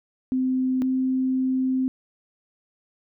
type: tone pair in turn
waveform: sine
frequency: 258.3 / 259.9 Hz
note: C4 / C4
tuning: -22 / -11 cents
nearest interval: unison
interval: 11 cents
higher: second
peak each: -20 dBFS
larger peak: neither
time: 0.32-0.82 / 0.82-1.88 s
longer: second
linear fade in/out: 0 ms
effects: none